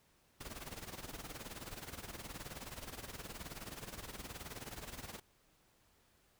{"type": "noise with tremolo", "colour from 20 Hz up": "pink", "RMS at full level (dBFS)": -45, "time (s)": [0.4, 5.2], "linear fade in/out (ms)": 10, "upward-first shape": "sine", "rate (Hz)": 19, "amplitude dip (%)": 75, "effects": ["pink hiss -71 dBFS RMS until 6.39 s"]}